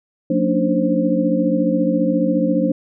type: tone cluster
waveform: sine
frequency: 181 / 229.3 / 285.3 / 299.8 / 526 Hz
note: F#3 / A#3 / C#4 / D4 / C5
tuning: -38 / -28 / +50 / +36 / +9 cents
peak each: -21 dBFS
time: 0.3-2.72 s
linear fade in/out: 5 ms
effects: none